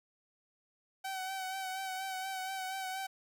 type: tone with vibrato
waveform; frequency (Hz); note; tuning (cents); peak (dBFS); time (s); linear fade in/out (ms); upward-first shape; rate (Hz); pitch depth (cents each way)
sawtooth; 760; F#5; +46; -33; 1.04-3.07; 10; sine; 4.2; 31
effects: none